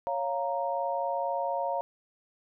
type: chord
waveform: sine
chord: Bb minor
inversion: first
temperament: equal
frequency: 554.4 / 698.5 / 932.3 Hz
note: Db5 / F5 / Bb5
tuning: 0 / 0 / 0 cents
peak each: -32 dBFS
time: 0.07-1.81 s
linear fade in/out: 0 ms
effects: none